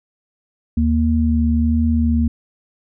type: tone pair together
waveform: sine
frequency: 77.25 / 233.1 Hz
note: D#2 / A#3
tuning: -12 / 0 cents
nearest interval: octave + perfect fifth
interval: 1912 cents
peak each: -16 dBFS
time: 0.77-2.28 s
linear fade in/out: 5 ms
effects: none